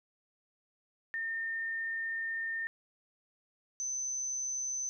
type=tone pair in turn; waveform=sine; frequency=1816 / 6108 Hz; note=A#6 / G8; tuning=-46 / -46 cents; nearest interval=octave + major sixth; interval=2100 cents; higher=second; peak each=-33 / -33 dBFS; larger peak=neither; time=1.14-2.67 / 3.8-4.89 s; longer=first; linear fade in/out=0 ms; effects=none